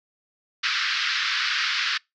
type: band-pass noise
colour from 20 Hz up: pink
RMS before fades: -25 dBFS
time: 0.63-1.98 s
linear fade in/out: 10 ms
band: 1300 to 5200 Hz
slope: 48 dB/octave
effects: noise-tail reverb RT60 0.2 s tail -26 dB re dry